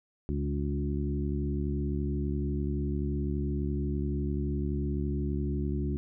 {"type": "harmonic tone with a mistuned harmonic", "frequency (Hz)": 71.8, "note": "D2", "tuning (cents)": -39, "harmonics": [1, 2, 3, 4, 5], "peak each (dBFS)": [-31, -34, -36, -37, -38], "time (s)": [0.29, 5.97], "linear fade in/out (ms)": 0, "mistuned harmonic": 3, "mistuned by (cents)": -24, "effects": []}